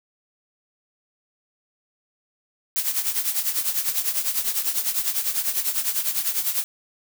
blue noise with tremolo, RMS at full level -21 dBFS, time 2.76-6.64 s, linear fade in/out 0 ms, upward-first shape triangle, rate 10 Hz, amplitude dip 80%, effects none

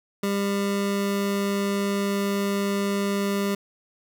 25% pulse tone, 199.9 Hz, G3, 34 cents sharp, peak -19 dBFS, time 0.23-3.55 s, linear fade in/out 5 ms, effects none

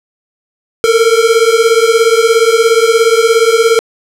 square beating tone pair, 447 / 464 Hz, A4 / A#4, +27 / -8 cents, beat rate 17 Hz, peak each -10 dBFS, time 0.84-3.79 s, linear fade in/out 0 ms, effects low-pass 11000 Hz 12 dB/octave

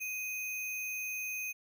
sine tone with sample-and-hold, 2500 Hz, D#7, 8 cents sharp, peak -35 dBFS, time 0-1.53 s, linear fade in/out 20 ms, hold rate 8820 Hz, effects none

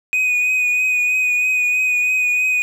triangle tone with vibrato, 2489 Hz, D#7, in tune, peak -13 dBFS, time 0.13-2.62 s, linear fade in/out 0 ms, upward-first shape triangle, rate 3.1 Hz, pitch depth 26 cents each way, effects none

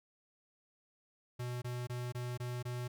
square tone bursts, 123 Hz, B2, 7 cents flat, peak -38 dBFS, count 6, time 1.39-2.88 s, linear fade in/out 10 ms, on 230 ms, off 22 ms, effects none

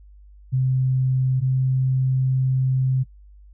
sine tone pair in turn, 130 / 130.64 Hz, C3 / C3, -11 / -2 cents, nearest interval unison, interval 9 cents, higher second, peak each -17 dBFS, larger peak neither, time 0.52-1.41 / 1.41-3.04 s, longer second, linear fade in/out 20 ms, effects noise-tail reverb RT60 0.1 s tail -20 dB re dry + added 50 Hz sine -44 dBFS peak until 3.53 s

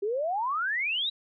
sine exponential sweep, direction up, 387.6 to 3951 Hz, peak -26 dBFS, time 0.02-1.1 s, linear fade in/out 10 ms, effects none

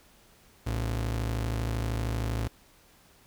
45% pulse ring-modulated tone, 86.8 Hz, F2, 10 cents flat, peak -25 dBFS, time 0.66-2.48 s, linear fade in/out 10 ms, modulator 26.4 Hz, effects pink hiss -59 dBFS RMS until 3.26 s

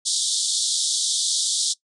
pink band-pass noise, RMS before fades -23 dBFS, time 0.05-1.74 s, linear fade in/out 20 ms, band 3400 to 9600 Hz, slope 96 dB/octave, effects noise-tail reverb RT60 0.1 s tail -20 dB re dry

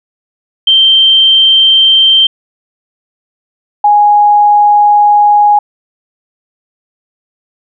sine tone pair in turn, 3136 / 829 Hz, G7 / G#5, 0 / -3 cents, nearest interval octave + major seventh, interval 2303 cents, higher first, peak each -3 dBFS, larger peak neither, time 0.67-2.27 / 3.84-5.59 s, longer second, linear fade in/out 5 ms, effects none

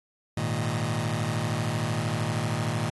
sawtooth chord, Ab suspended second, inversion none, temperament just, 103.83 / 116.8 / 155.74 Hz, Ab2 / Bb2 / Eb3, 0 / +4 / +2 cents, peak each -28 / -25 / -26 dBFS, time 0.37-2.9 s, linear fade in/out 5 ms, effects AAC 32 kbps

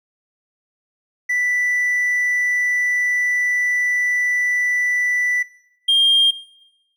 triangle tone pair in turn, 1975.5 / 3209 Hz, B6 / G7, 0 / +40 cents, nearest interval minor sixth, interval 840 cents, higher second, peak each -15 / -9 dBFS, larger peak second, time 1.29-5.43 / 5.88-6.31 s, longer first, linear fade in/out 10 ms, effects noise-tail reverb RT60 1.0 s tail -21 dB re dry + tanh soft clip ceiling -7 dBFS

